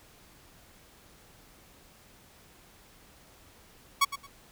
sawtooth tone with echo, 1117 Hz, C#6, 13 cents sharp, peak -16 dBFS, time 4.01-4.05 s, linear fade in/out 10 ms, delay 110 ms, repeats 2, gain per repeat -13 dB, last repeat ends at 4.27 s, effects pink hiss -57 dBFS RMS until 4.51 s

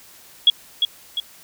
sine tone with echo, 3336 Hz, G#7, 7 cents sharp, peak -8 dBFS, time 0.47-0.5 s, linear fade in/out 2 ms, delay 350 ms, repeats 2, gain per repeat -6 dB, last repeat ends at 1.2 s, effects white hiss -47 dBFS RMS until 1.43 s

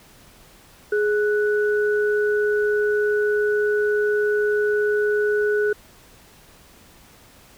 sine tone pair together, 418.3 / 1480 Hz, G#4 / F#6, +12 / 0 cents, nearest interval octave + minor seventh, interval 2188 cents, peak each -18 / -25 dBFS, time 0.92-5.73 s, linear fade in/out 5 ms, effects pink hiss -50 dBFS RMS until 7.57 s

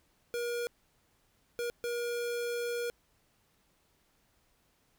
square tone bursts at uneven times, 476.8 Hz, A#4, 39 cents sharp, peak -33 dBFS, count 3, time 0.34-0.67 / 1.59-1.7 / 1.84-2.9 s, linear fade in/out 0 ms, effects pink hiss -71 dBFS RMS until 4.98 s

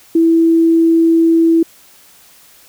sine tone, 329.6 Hz, E4, in tune, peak -7 dBFS, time 0.15-1.63 s, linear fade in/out 5 ms, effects white hiss -45 dBFS RMS until 2.68 s

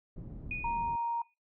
pink low-pass noise, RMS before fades -43 dBFS, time 0.16-0.96 s, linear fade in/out 5 ms, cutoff 250 Hz, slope 12 dB/octave
sine tone with exponential decay, 2470 Hz, D#7, 13 cents flat, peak -32 dBFS, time 0.51-1.34 s, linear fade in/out 2 ms, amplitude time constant 180 ms
sine tone, 935 Hz, A#5, 5 cents sharp, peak -30 dBFS, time 0.64-1.22 s, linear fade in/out 5 ms
effects noise-tail reverb RT60 0.2 s tail -22 dB re dry

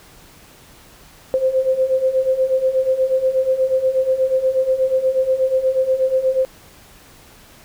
sine beating tone pair, 517 / 525.3 Hz, C5 / C5, -21 / +7 cents, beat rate 8.3 Hz, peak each -20 / -16 dBFS, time 1.34-6.45 s, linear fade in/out 0 ms, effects pink hiss -46 dBFS RMS until 7.64 s

